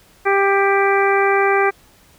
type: harmonic tone with a mistuned harmonic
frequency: 395.1 Hz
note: G4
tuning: 14 cents sharp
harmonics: 1 / 2 / 3 / 4 / 5 / 6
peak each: -16 / -19 / -21 / -22 / -23 / -24 dBFS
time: 0.25-1.71 s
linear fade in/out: 20 ms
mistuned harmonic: 6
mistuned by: -20 cents
effects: pink hiss -51 dBFS RMS until 2.18 s